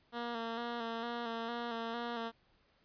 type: tone with vibrato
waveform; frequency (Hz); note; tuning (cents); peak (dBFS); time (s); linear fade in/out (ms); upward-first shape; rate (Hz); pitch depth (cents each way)
10% pulse; 233.1; A#3; 0; -29; 0.12-2.32; 50; square; 2.2; 31
effects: pink hiss -71 dBFS RMS until 2.84 s + resampled to 11025 Hz